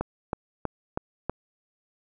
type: click train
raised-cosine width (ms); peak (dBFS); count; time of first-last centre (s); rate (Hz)
1; -13; 5; 0.01-1.296; 3.11
effects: none